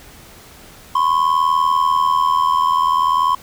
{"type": "ring-modulated tone", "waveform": "triangle", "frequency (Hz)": 1046.5, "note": "C6", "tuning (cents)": 0, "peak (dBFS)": -8, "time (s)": [0.95, 3.35], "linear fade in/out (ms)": 5, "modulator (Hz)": 40.2, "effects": ["pink hiss -42 dBFS RMS until 3.42 s"]}